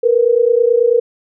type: tone pair together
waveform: sine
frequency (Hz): 459.8 / 489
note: A#4 / B4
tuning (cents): -24 / -17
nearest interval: minor second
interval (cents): 107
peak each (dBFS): -12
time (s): 0.03-1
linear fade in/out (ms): 10
effects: none